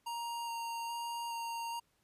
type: tone with vibrato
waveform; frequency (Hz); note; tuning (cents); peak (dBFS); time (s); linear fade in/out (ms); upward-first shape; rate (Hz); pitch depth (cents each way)
square; 932.3; A#5; 0; -38; 0.06-1.8; 10; square; 1.2; 9
effects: pink hiss -75 dBFS RMS until 2.03 s + resampled to 32000 Hz